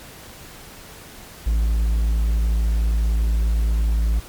triangle tone, 55.3 Hz, A1, 9 cents sharp, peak -14 dBFS, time 1.46-4.2 s, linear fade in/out 10 ms, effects pink hiss -41 dBFS RMS until 4.28 s + MP3 96 kbps

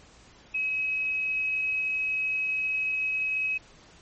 sine tone, 2550 Hz, D#7, 42 cents sharp, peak -25 dBFS, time 0.54-3.58 s, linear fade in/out 10 ms, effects pink hiss -54 dBFS RMS until 4.01 s + MP3 32 kbps

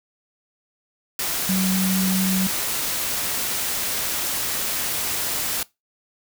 sine tone in noise, 188.1 Hz, F#3, 29 cents sharp, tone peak -19 dBFS, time 1.49-2.47 s, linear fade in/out 2 ms, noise white, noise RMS -25 dBFS, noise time 1.19-5.63 s, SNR +3 dB, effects noise-tail reverb RT60 0.2 s tail -21 dB re dry

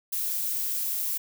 violet noise, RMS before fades -29 dBFS, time 0.12-1.18 s, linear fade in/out 10 ms, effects none

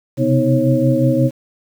sine tone cluster, 128.4 / 134 / 248.5 / 316.5 / 544 Hz, C3 / C3 / B3 / D#4 / C#5, -32 / +42 / +11 / +30 / -33 cents, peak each -18 dBFS, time 0.17-1.31 s, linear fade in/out 50 ms, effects 7-bit

